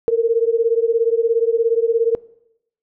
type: beating tone pair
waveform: sine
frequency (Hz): 453.1 / 470.1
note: A#4 / A#4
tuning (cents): -49 / +15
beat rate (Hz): 17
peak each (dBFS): -16 / -17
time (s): 0.08-2.15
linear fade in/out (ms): 0
effects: noise-tail reverb RT60 0.8 s tail -22 dB re dry